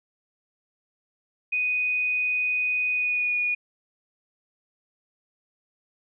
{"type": "tone with pitch glide", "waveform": "sine", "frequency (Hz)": [2489, 2453], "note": ["D#7", "D#7"], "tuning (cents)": [0, -25], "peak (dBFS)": -22, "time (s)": [1.52, 3.55], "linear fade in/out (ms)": 10, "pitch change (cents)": -25, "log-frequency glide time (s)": [2.92, 3.36], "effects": []}